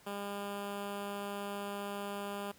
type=tone with notch filter; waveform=10% pulse; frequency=201.7 Hz; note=G3; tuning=50 cents sharp; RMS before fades=-40 dBFS; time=0.06-2.52 s; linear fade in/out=10 ms; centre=5700 Hz; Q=1.3; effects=pink hiss -61 dBFS RMS until 2.58 s + high-pass 80 Hz 12 dB/octave